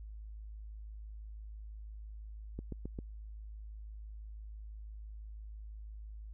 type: click train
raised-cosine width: 3 ms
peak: -28 dBFS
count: 4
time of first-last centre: 2.59-2.988 s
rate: 7.53 Hz
effects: added 53 Hz sine -44 dBFS peak until 6.33 s